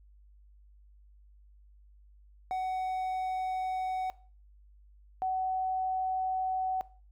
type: tone pair in turn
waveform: triangle / sine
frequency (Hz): 748 / 751.2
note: F#5 / F#5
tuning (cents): +19 / +26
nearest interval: unison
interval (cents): 7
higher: second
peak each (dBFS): -28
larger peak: neither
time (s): 2.51-4.1 / 5.22-6.81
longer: neither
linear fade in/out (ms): 0
effects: noise-tail reverb RT60 0.4 s tail -19 dB re dry + added 50 Hz sine -55 dBFS peak until 7.11 s